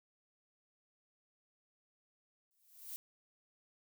violet noise with exponential growth, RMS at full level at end -42 dBFS, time 2.51-2.96 s, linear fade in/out 0 ms, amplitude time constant 96 ms, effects none

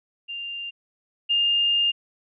sine tone pair in turn, 2794 / 2815 Hz, F7 / F7, 0 / +13 cents, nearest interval unison, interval 13 cents, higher second, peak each -30 / -18 dBFS, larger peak second, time 0.28-0.71 / 1.29-1.92 s, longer second, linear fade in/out 20 ms, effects none

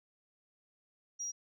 sine tone, 5720 Hz, F8, 41 cents sharp, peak -35 dBFS, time 1.19-1.32 s, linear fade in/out 20 ms, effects tanh soft clip ceiling -32 dBFS

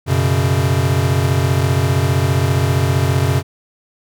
square chord, F# suspended fourth, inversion none, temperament equal, 92.5 / 123.47 / 138.59 Hz, F#2 / B2 / C#3, 0 / 0 / 0 cents, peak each -18 / -19 / -18 dBFS, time 0.06-3.43 s, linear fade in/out 50 ms, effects none

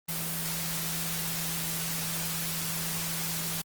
sine tone in noise, 164.81 Hz, E3, in tune, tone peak -37 dBFS, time 0.08-3.62 s, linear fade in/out 10 ms, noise white, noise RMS -33 dBFS, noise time 0.08-3.62 s, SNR -7 dB, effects Opus 24 kbps

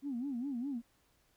sine tone with vibrato, 258.8 Hz, C4, 19 cents flat, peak -34 dBFS, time 0.02-0.82 s, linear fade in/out 50 ms, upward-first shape sine, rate 4.9 Hz, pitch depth 190 cents each way, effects tanh soft clip ceiling -30 dBFS + pink hiss -72 dBFS RMS until 1.36 s

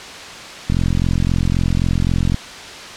click train, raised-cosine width 5 ms, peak -5 dBFS, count 73, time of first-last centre 0.7-2.344 s, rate 43.8 Hz, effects white hiss -32 dBFS RMS until 2.96 s + low-pass 5000 Hz 12 dB/octave

